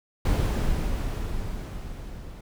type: noise with level ramp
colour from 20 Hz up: brown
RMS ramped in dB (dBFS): -21 to -40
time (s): 0.25-2.41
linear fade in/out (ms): 5
effects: none